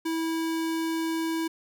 square tone, 325.9 Hz, E4, 20 cents flat, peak -27 dBFS, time 0.05-1.48 s, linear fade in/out 10 ms, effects none

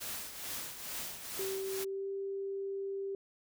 white noise with tremolo, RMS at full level -39 dBFS, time 0-1.85 s, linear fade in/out 20 ms, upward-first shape triangle, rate 2.3 Hz, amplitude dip 65%
sine tone with pitch glide, 386.1 to 392.4 Hz, G4 to G4, -26 to +2 cents, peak -35 dBFS, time 1.39-3.15 s, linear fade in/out 2 ms, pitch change +28 cents, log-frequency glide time 1.76-2.08 s
effects none

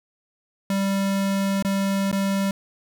square tone with dropouts, 196 Hz, G3, in tune, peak -21 dBFS, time 0.7-2.51 s, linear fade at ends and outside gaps 2 ms, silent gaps 1.625-1.648 / 2.115-2.127 s, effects 9-bit

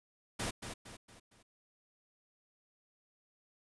pink noise with echo, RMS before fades -37 dBFS, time 0.39-0.51 s, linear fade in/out 10 ms, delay 230 ms, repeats 4, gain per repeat -7 dB, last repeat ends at 1.43 s, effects resampled to 24000 Hz

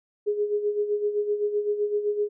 sine tone with tremolo, 415.3 Hz, G#4, in tune, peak -20 dBFS, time 0.26-2.29 s, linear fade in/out 20 ms, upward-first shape sine, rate 7.8 Hz, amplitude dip 65%, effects none

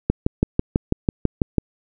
click train, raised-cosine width 3 ms, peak -3 dBFS, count 10, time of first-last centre 0.1-1.583 s, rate 6.07 Hz, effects none

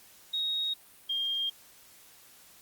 sine tone pair in turn, 3761 / 3211 Hz, A#7 / G7, +15 / +41 cents, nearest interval minor third, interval 274 cents, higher first, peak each -28 dBFS, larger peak neither, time 0.33-0.74 / 1.09-1.5 s, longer neither, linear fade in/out 10 ms, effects white hiss -56 dBFS RMS until 2.61 s + Opus 48 kbps

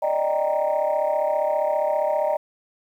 sine chord, Eb major seventh, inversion third, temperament equal, 587.3 / 622.3 / 784 / 932.3 Hz, D5 / Eb5 / G5 / Bb5, 0 / 0 / 0 / 0 cents, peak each -23 / -22 / -27 / -27 dBFS, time 0.02-2.37 s, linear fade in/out 10 ms, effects tanh soft clip ceiling -13 dBFS + 9-bit

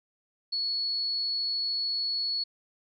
sine tone, 4387 Hz, C#8, 19 cents flat, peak -27 dBFS, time 0.52-2.44 s, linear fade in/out 10 ms, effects none

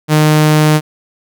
sawtooth tone, 153.2 Hz, D#3, 27 cents flat, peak -3 dBFS, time 0.08-0.81 s, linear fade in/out 50 ms, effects none

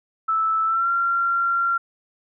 sine tone with pitch glide, 1314 to 1376.1 Hz, E6 to F6, -6 to -26 cents, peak -18 dBFS, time 0.28-1.78 s, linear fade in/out 10 ms, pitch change +80 cents, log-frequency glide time 0.65-0.89 s, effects none

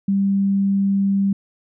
sine tone, 197 Hz, G3, 9 cents sharp, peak -15 dBFS, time 0.08-1.33 s, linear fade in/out 5 ms, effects none

